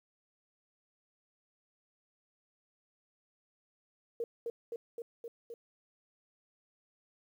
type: tone with echo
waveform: sine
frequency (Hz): 466.2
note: A#4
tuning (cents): 0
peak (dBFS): -32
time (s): 4.2-4.24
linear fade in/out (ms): 2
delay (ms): 260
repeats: 5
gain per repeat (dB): -2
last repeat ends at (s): 5.54
effects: 11-bit